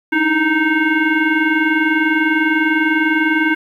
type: tone with frequency modulation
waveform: sine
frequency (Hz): 937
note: A#5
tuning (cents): +9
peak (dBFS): -12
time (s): 0.12-3.55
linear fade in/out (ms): 10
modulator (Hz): 618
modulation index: 2
effects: 8-bit